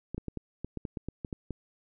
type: clicks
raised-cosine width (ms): 3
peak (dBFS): -22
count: 12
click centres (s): 0.146 / 0.18 / 0.283 / 0.373 / 0.646 / 0.773 / 0.852 / 0.972 / 1.086 / 1.248 / 1.328 / 1.507
effects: none